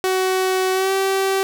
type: tone with pitch glide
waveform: sawtooth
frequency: 374.8 to 386.5 Hz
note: F#4 to G4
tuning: +22 to -24 cents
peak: -13 dBFS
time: 0.04-1.43 s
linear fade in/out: 0 ms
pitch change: +54 cents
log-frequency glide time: 0.72-0.92 s
effects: none